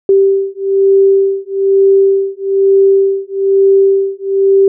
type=beating tone pair; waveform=sine; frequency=390.2 / 391.3 Hz; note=G4 / G4; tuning=-8 / -3 cents; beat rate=1.1 Hz; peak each=-10 dBFS; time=0.09-4.68 s; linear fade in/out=2 ms; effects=none